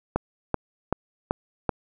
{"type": "click train", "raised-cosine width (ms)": 1, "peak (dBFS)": -8, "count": 5, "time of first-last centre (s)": [0.16, 1.693], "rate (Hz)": 2.61, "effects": []}